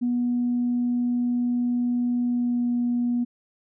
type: tone with pitch glide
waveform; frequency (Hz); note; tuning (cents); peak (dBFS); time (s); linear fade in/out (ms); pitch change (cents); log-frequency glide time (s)
sine; 243.4 to 241.6; B3 to B3; -25 to -38; -20; 0.01-3.25; 20; -13; 2.25-2.69
effects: tanh soft clip ceiling -16 dBFS